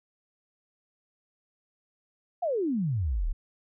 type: exponential sweep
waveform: sine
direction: down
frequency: 743 to 30.87 Hz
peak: -25 dBFS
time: 2.42-3.33 s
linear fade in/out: 10 ms
effects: none